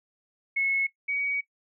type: tone pair in turn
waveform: sine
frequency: 2188 / 2257 Hz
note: C#7 / C#7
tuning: -23 / +31 cents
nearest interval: minor second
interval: 54 cents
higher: second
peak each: -23 / -26 dBFS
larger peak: first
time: 0.56-0.87 / 1.08-1.41 s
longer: second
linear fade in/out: 10 ms
effects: noise-tail reverb RT60 0.1 s tail -17 dB re dry